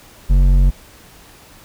sine tone with hard clipping, 46.25 Hz, F#1, in tune, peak -10 dBFS, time 0.29-0.71 s, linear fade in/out 20 ms, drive 8 dB, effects pink hiss -44 dBFS RMS until 1.64 s

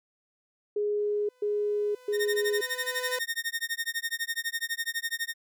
sine tone bursts, 415.3 Hz, G#4, in tune, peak -25 dBFS, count 3, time 0.76-2.61 s, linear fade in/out 5 ms, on 530 ms, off 130 ms
sawtooth tone with exponential growth, 502 Hz, B4, 28 cents sharp, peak -26 dBFS, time 0.98-3.19 s, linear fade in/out 5 ms, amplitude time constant 480 ms
sawtooth tone with tremolo, 1840 Hz, A#6, 23 cents flat, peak -23 dBFS, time 2.12-5.34 s, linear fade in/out 50 ms, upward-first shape sine, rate 12 Hz, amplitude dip 100%
effects none

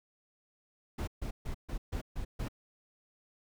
brown noise bursts, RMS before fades -36 dBFS, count 7, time 0.98-2.485 s, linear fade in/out 10 ms, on 95 ms, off 140 ms, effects none

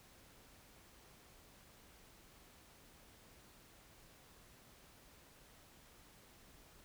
silence, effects pink hiss -63 dBFS RMS until 6.84 s

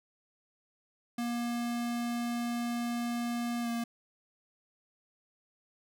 square tone with pitch glide, 237.8 to 234.1 Hz, A#3 to A#3, +35 to +8 cents, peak -32 dBFS, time 1.18-3.84 s, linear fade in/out 5 ms, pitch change -27 cents, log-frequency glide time 3.62-3.68 s, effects none

